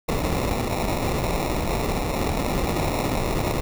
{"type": "noise with sample-and-hold", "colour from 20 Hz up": "pink", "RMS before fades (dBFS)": -24, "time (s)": [0.08, 3.61], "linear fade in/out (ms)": 10, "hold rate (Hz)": 1575, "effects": []}